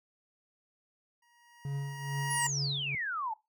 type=tone with exponential growth; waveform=25% pulse; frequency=950 Hz; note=A#5; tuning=33 cents sharp; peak=-24 dBFS; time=1.22-2.47 s; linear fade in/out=5 ms; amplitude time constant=270 ms
type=tone with tremolo; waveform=triangle; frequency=140 Hz; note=C#3; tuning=18 cents sharp; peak=-28 dBFS; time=1.65-2.95 s; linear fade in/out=2 ms; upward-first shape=triangle; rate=2.3 Hz; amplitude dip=75%
type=exponential sweep; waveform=sine; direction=down; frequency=11010 to 836 Hz; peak=-32 dBFS; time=2.3-3.34 s; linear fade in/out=10 ms
effects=noise-tail reverb RT60 0.2 s tail -18 dB re dry